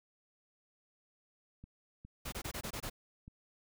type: click train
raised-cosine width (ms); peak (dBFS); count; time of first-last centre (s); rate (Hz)
5; -38; 5; 1.64-3.279; 2.44
type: noise bursts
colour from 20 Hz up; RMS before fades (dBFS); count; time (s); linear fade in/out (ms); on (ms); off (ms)
pink; -41; 7; 2.25-2.899; 10; 73; 23
effects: none